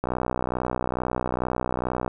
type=click train; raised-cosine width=1 ms; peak=-11 dBFS; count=128; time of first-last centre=0.04-2.079 s; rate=62.3 Hz; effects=none